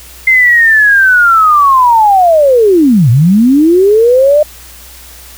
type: linear two-way sweep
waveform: sine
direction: down then up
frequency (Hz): 2093 to 110.9 to 611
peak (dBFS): -3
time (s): 0.27-4.43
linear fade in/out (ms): 5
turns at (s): 3.1
effects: added 61 Hz sine -36 dBFS peak until 5.37 s + white hiss -34 dBFS RMS until 5.37 s